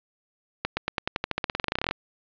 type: accelerating click train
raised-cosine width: 0.3 ms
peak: -9 dBFS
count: 23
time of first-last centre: 0.65-1.91 s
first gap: 120 ms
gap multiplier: 0.92
effects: resampled to 11025 Hz + 8-bit